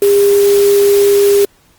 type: tone in noise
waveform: sine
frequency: 403.5 Hz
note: G#4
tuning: 50 cents flat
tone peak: -6 dBFS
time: 0.02-1.45 s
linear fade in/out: 2 ms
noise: white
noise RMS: -22 dBFS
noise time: 0.02-1.45 s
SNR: +13 dB
effects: pink hiss -51 dBFS RMS until 1.78 s + Opus 24 kbps